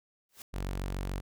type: noise with exponential growth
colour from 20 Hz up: white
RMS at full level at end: -42 dBFS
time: 0.29-0.42 s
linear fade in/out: 2 ms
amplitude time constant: 28 ms
type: tone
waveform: sawtooth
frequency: 46.91 Hz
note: F#1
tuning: 25 cents sharp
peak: -29 dBFS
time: 0.53-1.21 s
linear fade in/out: 20 ms
effects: none